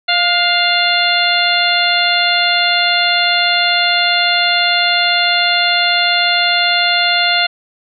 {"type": "harmonic tone with a mistuned harmonic", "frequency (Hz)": 698.5, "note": "F5", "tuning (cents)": 0, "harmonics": [1, 2, 3, 4, 5, 6], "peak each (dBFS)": [-18, -18, -18, -18, -18, -18], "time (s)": [0.08, 7.47], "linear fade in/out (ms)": 10, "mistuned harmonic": 2, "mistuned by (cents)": 33, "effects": []}